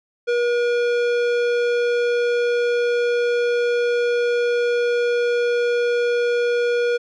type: tone with tanh clipping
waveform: sine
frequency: 479.9 Hz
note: B4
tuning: 50 cents flat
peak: -19 dBFS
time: 0.27-6.98 s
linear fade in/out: 20 ms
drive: 16 dB
effects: none